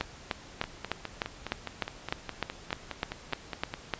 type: two click trains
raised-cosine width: 0.3 ms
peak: -18 / -12 dBFS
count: 16 / 14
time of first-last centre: 0.64-3.739 / 0.01-3.937 s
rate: 4.84 / 3.31 Hz
effects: pink hiss -49 dBFS RMS until 3.99 s + resampled to 16000 Hz